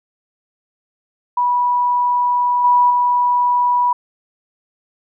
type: tone with level steps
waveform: sine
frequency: 978 Hz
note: B5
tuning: 17 cents flat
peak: -13 / -9 / -12 dBFS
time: 1.37-3.93 s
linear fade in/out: 5 ms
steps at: 2.64 / 2.9 s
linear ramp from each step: 5 ms
effects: none